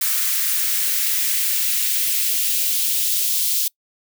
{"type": "noise with high-pass filter sweep", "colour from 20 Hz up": "blue", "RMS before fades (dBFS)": -20, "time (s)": [0.01, 3.68], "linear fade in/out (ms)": 5, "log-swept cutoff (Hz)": [1400, 3600], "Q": 1.4, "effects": ["noise-tail reverb RT60 0.1 s tail -25 dB re dry"]}